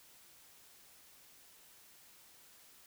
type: silence
effects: white hiss -61 dBFS RMS until 2.86 s